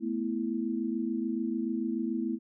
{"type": "chord", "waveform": "sine", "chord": "A suspended second", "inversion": "none", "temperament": "equal", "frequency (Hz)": [220, 246.9, 329.6], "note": ["A3", "B3", "E4"], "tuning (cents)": [0, 0, 0], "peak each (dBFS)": -33, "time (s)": [0, 2.39], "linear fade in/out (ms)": 50, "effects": []}